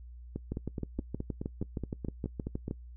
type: two click trains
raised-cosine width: 3 ms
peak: -22 / -21 dBFS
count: 12 / 15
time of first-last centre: 0.36-2.681 / 0.52-2.711 s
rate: 4.74 / 6.39 Hz
effects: noise-tail reverb RT60 0.1 s tail -22 dB re dry + added 60 Hz sine -45 dBFS peak until 2.96 s